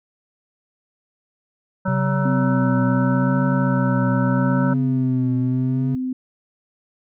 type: harmonic tone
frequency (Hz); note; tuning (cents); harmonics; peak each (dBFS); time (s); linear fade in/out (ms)
188.7; F#3; +34; 1 / 3 / 5 / 7 / 8; -22 / -27 / -29 / -30 / -31; 1.85-4.74; 10
type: tone with vibrato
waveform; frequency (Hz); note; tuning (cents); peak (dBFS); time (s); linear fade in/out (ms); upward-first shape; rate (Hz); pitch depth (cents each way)
triangle; 130.81; C3; 0; -18; 1.88-5.95; 0; triangle; 0.79; 99
type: tone with tremolo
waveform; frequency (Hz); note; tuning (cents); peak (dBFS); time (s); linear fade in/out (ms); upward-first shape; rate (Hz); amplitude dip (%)
sine; 256.8; C4; -32; -19; 2.25-6.13; 5; sine; 0.47; 25
effects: none